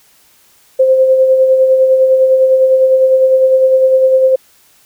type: tone with tremolo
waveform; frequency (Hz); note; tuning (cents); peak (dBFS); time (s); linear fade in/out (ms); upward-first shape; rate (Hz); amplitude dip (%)
sine; 523.3; C5; 0; -4; 0.79-4.36; 10; sine; 9.9; 40
effects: white hiss -49 dBFS RMS until 4.85 s